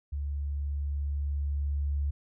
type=tone with level ramp; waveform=sine; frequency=71.5 Hz; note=D2; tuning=46 cents flat; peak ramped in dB=-30 to -26 dBFS; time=0.12-2.11 s; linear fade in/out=10 ms; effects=none